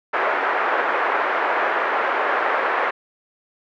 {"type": "band-pass noise", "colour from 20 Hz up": "white", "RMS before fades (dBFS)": -21, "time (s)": [0.13, 2.91], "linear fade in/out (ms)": 10, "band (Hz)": [400, 1700], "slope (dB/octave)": 24, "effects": []}